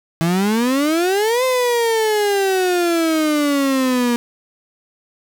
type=exponential two-way sweep; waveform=35% pulse; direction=up then down; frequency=161.6 to 520 to 236.4 Hz; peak=-13 dBFS; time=0.21-4.16 s; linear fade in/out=0 ms; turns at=1.44 s; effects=none